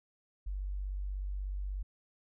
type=tone; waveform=sine; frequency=48.25 Hz; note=G1; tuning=27 cents flat; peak=-34 dBFS; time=0.46-1.83 s; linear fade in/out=10 ms; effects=none